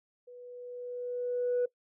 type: tone with level ramp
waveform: sine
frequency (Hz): 491.1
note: B4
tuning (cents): -10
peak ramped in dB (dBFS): -47 to -23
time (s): 0.27-1.66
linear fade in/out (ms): 10
effects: noise-tail reverb RT60 0.1 s tail -20 dB re dry + tanh soft clip ceiling -23 dBFS